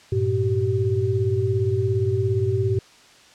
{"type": "tone cluster", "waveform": "sine", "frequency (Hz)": [99.2, 116.5, 384.4], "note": ["G2", "A#2", "G4"], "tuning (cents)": [21, -1, -34], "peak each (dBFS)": -23, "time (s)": [0.12, 2.79], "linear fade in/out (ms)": 5, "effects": ["white hiss -50 dBFS RMS until 3.34 s", "low-pass 6000 Hz 12 dB/octave"]}